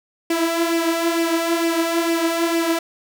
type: tone with flanger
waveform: sawtooth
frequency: 333.4 Hz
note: E4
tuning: 20 cents sharp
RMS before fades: -20 dBFS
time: 0.3-2.79 s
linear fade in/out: 5 ms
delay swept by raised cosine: 0.37 to 4.47 ms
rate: 2.2 Hz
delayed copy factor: +0.55
effects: none